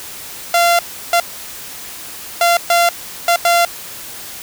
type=tone bursts at uneven times; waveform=sawtooth; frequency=689 Hz; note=F5; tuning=24 cents flat; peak=-6 dBFS; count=6; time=0.54-0.79 / 1.13-1.2 / 2.41-2.57 / 2.7-2.89 / 3.28-3.36 / 3.45-3.65 s; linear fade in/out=2 ms; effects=white hiss -31 dBFS RMS until 4.42 s